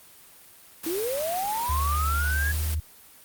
white noise, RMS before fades -34 dBFS, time 0.83-2.75 s, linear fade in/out 10 ms
sine linear sweep, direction up, 310 to 1678 Hz, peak -26 dBFS, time 0.86-2.52 s, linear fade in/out 5 ms
sine tone with pitch glide, 73.42 to 77.79 Hz, D2 to D#2, 0 to 0 cents, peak -24 dBFS, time 1.69-2.8 s, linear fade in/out 5 ms, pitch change +100 cents, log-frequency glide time 2.45-2.54 s
effects white hiss -51 dBFS RMS until 3.24 s + Opus 32 kbps

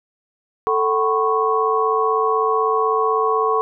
sine tone cluster, 442 / 754 / 1004 / 1100 Hz, A4 / F#5 / B5 / C#6, +8 / +32 / +28 / -14 cents, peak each -19 / -25 / -24 / -19 dBFS, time 0.67-3.61 s, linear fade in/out 0 ms, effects none

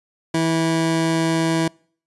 25% pulse tone pair together, 163.2 / 326.4 Hz, E3 / E4, -17 / -17 cents, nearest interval octave, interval 1200 cents, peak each -17 / -19 dBFS, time 0.34-1.68 s, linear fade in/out 5 ms, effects noise-tail reverb RT60 0.5 s tail -26 dB re dry + resampled to 24000 Hz

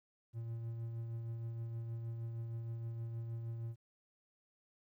triangle tone with tremolo, 115.2 Hz, A#2, 20 cents flat, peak -36 dBFS, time 0.33-3.76 s, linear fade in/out 50 ms, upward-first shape triangle, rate 6.4 Hz, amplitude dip 35%, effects 13-bit

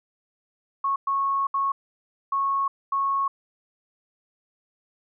sine tone bursts at uneven times, 1100 Hz, C#6, 14 cents flat, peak -21 dBFS, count 5, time 0.84-0.96 / 1.07-1.47 / 1.54-1.72 / 2.32-2.68 / 2.92-3.28 s, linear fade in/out 5 ms, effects none

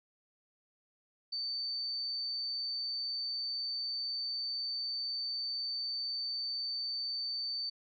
sine tone, 4562 Hz, C#8, 49 cents sharp, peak -34 dBFS, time 1.32-7.7 s, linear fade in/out 10 ms, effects none

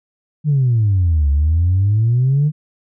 sine exponential two-way sweep, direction down then up, 155 to 69.3 to 155 Hz, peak -10 dBFS, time 0.44-2.52 s, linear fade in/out 50 ms, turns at 1.3 s, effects tanh soft clip ceiling -8 dBFS

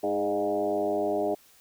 sine tone with frequency modulation, 512 Hz, C5, 38 cents flat, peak -24 dBFS, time 0.03-1.35 s, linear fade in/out 10 ms, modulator 98.9 Hz, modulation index 2.2, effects white hiss -58 dBFS RMS until 1.6 s

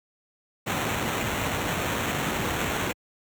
pink noise with sample-and-hold, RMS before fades -27 dBFS, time 0.66-2.93 s, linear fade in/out 20 ms, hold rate 4900 Hz, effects high-pass 80 Hz 12 dB/octave

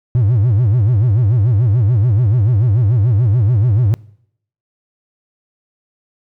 triangle tone with vibrato, 111.6 Hz, A2, 25 cents sharp, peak -7 dBFS, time 0.15-3.94 s, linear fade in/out 0 ms, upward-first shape sine, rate 6.9 Hz, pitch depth 250 cents each way, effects noise-tail reverb RT60 0.7 s tail -24 dB re dry + tanh soft clip ceiling -3 dBFS

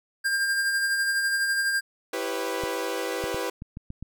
square tone with tremolo, 1600 Hz, G6, 35 cents sharp, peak -22 dBFS, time 0.24-1.81 s, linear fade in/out 20 ms, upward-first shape sine, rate 12 Hz, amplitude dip 35%
sawtooth chord, C# half-diminished seventh, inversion first, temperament equal with one note detuned, 329.6 / 392 / 493.9 / 547 Hz, E4 / G4 / B4 / C#5, 0 / 0 / 0 / -23 cents, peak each -31 / -29 / -27 / -32 dBFS, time 2.13-3.5 s, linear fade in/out 5 ms
clicks, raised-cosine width 5 ms, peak -24 dBFS, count 7, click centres 2.637 / 3.24 / 3.345 / 3.621 / 3.771 / 3.904 / 4.026 s
effects none

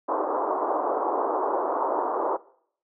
white band-pass noise, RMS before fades -26 dBFS, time 0.08-2.37 s, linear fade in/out 10 ms, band 310 to 1100 Hz, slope 48 dB/octave, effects noise-tail reverb RT60 0.6 s tail -20 dB re dry

